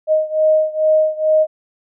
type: beating tone pair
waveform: sine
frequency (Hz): 622.3 / 624.6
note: D#5 / D#5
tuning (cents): 0 / +7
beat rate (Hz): 2.3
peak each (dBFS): -14 / -16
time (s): 0.07-1.47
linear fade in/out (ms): 50
effects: none